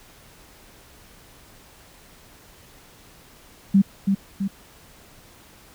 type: tone with echo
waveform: sine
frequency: 196 Hz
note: G3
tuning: in tune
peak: -11 dBFS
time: 3.74-3.82 s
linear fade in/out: 10 ms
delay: 330 ms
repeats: 2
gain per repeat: -5 dB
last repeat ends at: 4.48 s
effects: pink hiss -50 dBFS RMS until 5.74 s